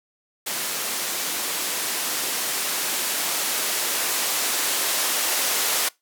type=noise with band-pass filter sweep; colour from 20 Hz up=violet; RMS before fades=-25 dBFS; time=0.46-5.89 s; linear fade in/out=10 ms; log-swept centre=210 to 390 Hz; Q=0.8; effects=noise-tail reverb RT60 0.2 s tail -23 dB re dry